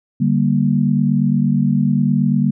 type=chord; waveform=sine; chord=G minor; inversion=second; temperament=just; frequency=147 / 196 / 235.2 Hz; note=D3 / G3 / Bb3; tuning=+2 / 0 / +16 cents; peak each=-17 dBFS; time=0.2-2.51 s; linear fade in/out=10 ms; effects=none